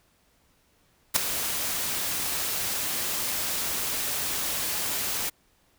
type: noise with ADSR envelope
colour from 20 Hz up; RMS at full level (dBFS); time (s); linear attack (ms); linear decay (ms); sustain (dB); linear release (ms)
white; -18; 1.14-5.3; 23; 4; -11; 15
effects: pink hiss -65 dBFS RMS until 5.78 s